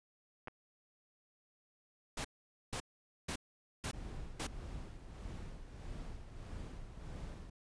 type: clicks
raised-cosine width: 0.5 ms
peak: -30 dBFS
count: 2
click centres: 0.474 / 0.482 s
type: noise bursts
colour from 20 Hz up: pink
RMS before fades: -40 dBFS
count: 5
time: 2.17-4.47 s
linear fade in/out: 5 ms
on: 76 ms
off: 480 ms
type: noise with tremolo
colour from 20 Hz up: brown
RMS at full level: -44 dBFS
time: 3.93-7.5 s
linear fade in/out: 5 ms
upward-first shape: sine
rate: 1.6 Hz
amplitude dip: 55%
effects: resampled to 22050 Hz